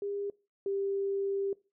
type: tone pair in turn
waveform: sine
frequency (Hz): 403.1 / 394.8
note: G4 / G4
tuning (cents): +48 / +12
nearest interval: unison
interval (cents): 36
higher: first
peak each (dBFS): -32 / -29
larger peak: second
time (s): 0.02-0.3 / 0.66-1.53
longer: second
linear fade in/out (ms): 2
effects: noise-tail reverb RT60 0.3 s tail -22 dB re dry